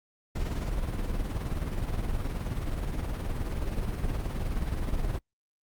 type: noise with tremolo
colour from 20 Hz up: brown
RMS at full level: -28 dBFS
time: 0.35-5.19 s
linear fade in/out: 10 ms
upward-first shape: triangle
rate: 19 Hz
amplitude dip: 55%
effects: noise-tail reverb RT60 0.1 s tail -24 dB re dry + Opus 48 kbps